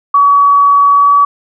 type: tone with pitch glide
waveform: sine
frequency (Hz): 1134 to 1141.2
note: C#6 to C#6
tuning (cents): +39 to +50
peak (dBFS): -4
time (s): 0.14-1.25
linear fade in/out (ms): 5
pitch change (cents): +11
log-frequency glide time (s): 0.92-1.14
effects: none